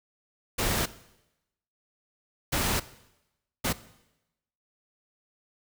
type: noise bursts at uneven times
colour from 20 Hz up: pink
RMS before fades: -27 dBFS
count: 3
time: 0.58-0.86 / 2.52-2.8 / 3.64-3.73 s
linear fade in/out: 10 ms
effects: noise-tail reverb RT60 0.9 s tail -17 dB re dry